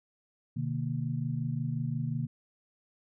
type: tone cluster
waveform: sine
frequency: 125.4 / 151 / 230.8 Hz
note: B2 / D3 / A#3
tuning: +27 / +48 / -17 cents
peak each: -33 / -33 / -37 dBFS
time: 0.56-2.27 s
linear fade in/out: 10 ms
effects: none